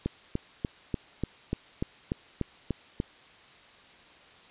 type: click train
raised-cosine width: 3 ms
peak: -15 dBFS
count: 11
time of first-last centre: 0.06-3.001 s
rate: 3.4 Hz
effects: white hiss -54 dBFS RMS until 4.5 s + resampled to 8000 Hz